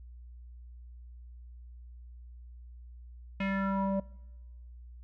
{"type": "tone with low-pass filter sweep", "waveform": "square", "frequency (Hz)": 194.9, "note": "G3", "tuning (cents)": -10, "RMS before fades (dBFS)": -31, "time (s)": [3.4, 4], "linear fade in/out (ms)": 5, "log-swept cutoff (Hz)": [2500, 650], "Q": 4, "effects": ["noise-tail reverb RT60 1.0 s tail -23 dB re dry", "added 60 Hz sine -46 dBFS peak until 5.03 s"]}